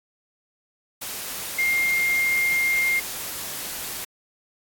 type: tone in noise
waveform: sine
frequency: 2119 Hz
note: C7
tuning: 21 cents sharp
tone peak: -19 dBFS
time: 1.58-3 s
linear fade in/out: 10 ms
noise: white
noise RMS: -32 dBFS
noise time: 1.01-4.05 s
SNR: +10 dB
effects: AAC 64 kbps